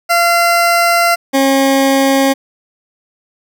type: tone pair in turn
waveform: 20% pulse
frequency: 687 / 271.2 Hz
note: F5 / C#4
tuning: -29 / -38 cents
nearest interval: octave + major third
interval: 1609 cents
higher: first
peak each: -4 dBFS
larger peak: neither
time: 0.09-1.16 / 1.33-2.34 s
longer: first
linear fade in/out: 20 ms
effects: none